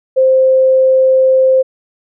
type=tone; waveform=sine; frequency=523.3 Hz; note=C5; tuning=in tune; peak=-6 dBFS; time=0.16-1.63 s; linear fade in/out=20 ms; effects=none